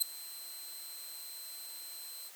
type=tone with ADSR envelope; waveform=10% pulse; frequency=4091 Hz; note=C8; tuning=40 cents flat; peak=-16 dBFS; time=0-2.31 s; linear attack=21 ms; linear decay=4 ms; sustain=-22 dB; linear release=40 ms; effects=white hiss -53 dBFS RMS until 2.35 s + high-pass 400 Hz 12 dB/octave